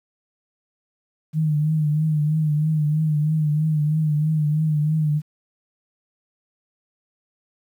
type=tone with vibrato; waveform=sine; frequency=153.2 Hz; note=D#3; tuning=27 cents flat; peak=-17 dBFS; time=1.33-5.22 s; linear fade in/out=50 ms; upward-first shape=triangle; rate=3.1 Hz; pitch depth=62 cents each way; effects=9-bit